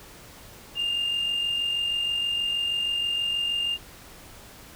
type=tone with amplitude modulation; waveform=sine; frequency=2809 Hz; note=F7; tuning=9 cents sharp; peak=-20 dBFS; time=0.75-3.78 s; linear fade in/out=50 ms; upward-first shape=sine; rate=46.3 Hz; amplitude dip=50%; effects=tanh soft clip ceiling -21 dBFS + pink hiss -47 dBFS RMS until 4.75 s